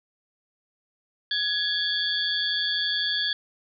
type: tone cluster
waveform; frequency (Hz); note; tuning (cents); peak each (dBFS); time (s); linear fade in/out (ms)
sine; 1673 / 3306 / 3478 / 4516; G#6 / G#7 / A7 / C#8; +12 / -9 / -21 / +31; -29; 1.31-3.33; 2
effects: none